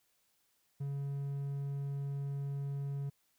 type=tone; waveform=triangle; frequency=140 Hz; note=C#3; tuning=18 cents sharp; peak=-33 dBFS; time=0.8-3.1 s; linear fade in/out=10 ms; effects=white hiss -75 dBFS RMS until 3.38 s